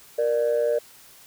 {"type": "tone pair together", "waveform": "sine", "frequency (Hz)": [469.4, 593.6], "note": ["A#4", "D5"], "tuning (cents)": [12, 18], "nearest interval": "major third", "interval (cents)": 406, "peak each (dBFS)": -21, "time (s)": [0.18, 0.79], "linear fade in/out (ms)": 10, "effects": ["tanh soft clip ceiling -15 dBFS", "white hiss -50 dBFS RMS until 1.26 s"]}